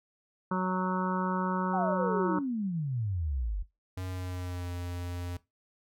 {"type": "harmonic tone", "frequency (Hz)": 185, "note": "F#3", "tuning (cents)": 0, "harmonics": [1, 2, 3, 5, 6, 7, 8], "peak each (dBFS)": [-29, -37, -39, -35, -37, -37, -42], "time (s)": [0.51, 2.39], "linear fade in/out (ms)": 5}
{"type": "exponential sweep", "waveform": "sine", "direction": "down", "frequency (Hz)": [795, 44.43], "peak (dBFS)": -29, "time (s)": [1.73, 3.63], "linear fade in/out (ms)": 10}
{"type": "tone with pitch glide", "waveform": "square", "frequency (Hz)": [92.5, 88.27], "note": ["F#2", "F2"], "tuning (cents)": [0, 19], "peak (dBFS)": -35, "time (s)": [3.97, 5.37], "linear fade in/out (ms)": 5, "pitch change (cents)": -81, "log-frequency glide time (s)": [4.08, 4.71]}
{"effects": ["noise-tail reverb RT60 0.2 s tail -18 dB re dry"]}